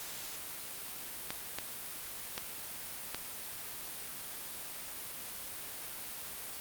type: clicks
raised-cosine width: 0.2 ms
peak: -18 dBFS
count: 4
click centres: 1.305 / 1.586 / 2.379 / 3.146 s
effects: white hiss -43 dBFS RMS until 6.6 s + Opus 48 kbps